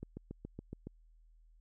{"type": "click train", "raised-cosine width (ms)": 3, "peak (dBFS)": -30, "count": 7, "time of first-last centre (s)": [0.03, 0.87], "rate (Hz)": 7.14, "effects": ["added 40 Hz sine -60 dBFS peak until 1.6 s"]}